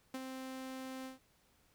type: tone with ADSR envelope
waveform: sawtooth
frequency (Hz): 261.6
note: C4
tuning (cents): 0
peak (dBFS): -34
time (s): 0.14-1.19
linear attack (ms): 4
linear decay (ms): 39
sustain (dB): -5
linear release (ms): 140
effects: pink hiss -71 dBFS RMS until 1.74 s